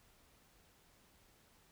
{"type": "silence", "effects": ["pink hiss -68 dBFS RMS until 1.71 s"]}